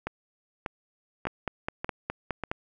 two click trains, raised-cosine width 0.5 ms, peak -16 / -14 dBFS, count 5 / 7, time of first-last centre 0.07-2.437 / 1.27-2.515 s, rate 1.69 / 4.82 Hz, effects none

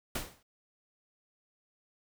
pink noise with exponential decay, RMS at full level -32 dBFS, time 0.15-0.43 s, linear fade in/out 5 ms, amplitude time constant 60 ms, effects none

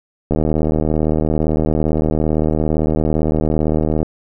click train, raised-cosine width 2 ms, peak -4 dBFS, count 290, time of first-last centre 0.31-4.029 s, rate 77.7 Hz, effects none

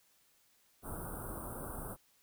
pink band-stop noise, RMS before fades -43 dBFS, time 0.82-1.97 s, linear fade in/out 50 ms, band 1500 to 8500 Hz, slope 96 dB/octave, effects white hiss -70 dBFS RMS until 2.22 s

